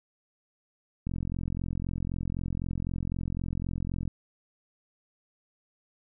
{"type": "click train", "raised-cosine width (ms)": 5, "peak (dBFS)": -20, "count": 133, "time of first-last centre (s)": [1.07, 4.077], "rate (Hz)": 43.9, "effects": []}